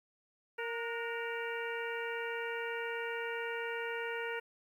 harmonic tone with a mistuned harmonic, 463.8 Hz, A#4, 9 cents flat, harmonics 1 / 2 / 3 / 4 / 5 / 6, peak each -39 / -44 / -42 / -43 / -46 / -47 dBFS, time 0.58-4.4 s, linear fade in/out 10 ms, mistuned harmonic 3, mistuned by +62 cents, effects 11-bit

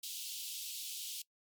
pink high-pass noise, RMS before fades -43 dBFS, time 0.03-1.22 s, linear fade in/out 5 ms, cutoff 2900 Hz, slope 48 dB/octave, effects noise-tail reverb RT60 0.1 s tail -22 dB re dry + MP3 96 kbps

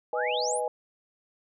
sine chord, G# minor, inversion first, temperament equal, 493.9 / 622.3 / 830.6 Hz, B4 / D#5 / G#5, 0 / 0 / 0 cents, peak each -30 / -32 / -31 dBFS, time 0.13-0.68 s, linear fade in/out 2 ms
sine exponential sweep, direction up, 1114 to 11670 Hz, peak -30 dBFS, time 0.14-0.61 s, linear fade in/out 50 ms
effects none

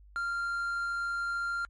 triangle tone with quantisation, 1390 Hz, F6, 9 cents flat, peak -28 dBFS, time 0.16-1.65 s, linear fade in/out 0 ms, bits 9, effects added 50 Hz sine -52 dBFS peak until 1.69 s + MP3 48 kbps

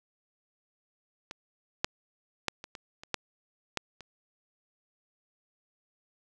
clicks, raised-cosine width 0.2 ms, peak -22 / -8 / -10 / -24 / -24 / -27 / -11 / -12 / -28 dBFS, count 9, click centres 1.311 / 1.845 / 2.483 / 2.641 / 2.752 / 3.035 / 3.143 / 3.773 / 4.007 s, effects none

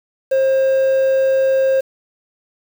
triangle tone with quantisation, 533 Hz, C5, 32 cents sharp, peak -10 dBFS, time 0.31-1.81 s, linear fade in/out 10 ms, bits 6, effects none

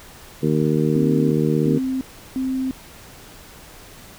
harmonic tone, 76.8 Hz, D#2, 22 cents flat, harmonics 2 / 3 / 4 / 5 / 6, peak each -20 / -22 / -23 / -24 / -25 dBFS, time 0.42-1.79 s, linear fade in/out 20 ms
sine tone bursts, 261.6 Hz, C4, in tune, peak -20 dBFS, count 3, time 0.96-2.71 s, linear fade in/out 0 ms, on 350 ms, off 350 ms
effects pink hiss -43 dBFS RMS until 4.18 s

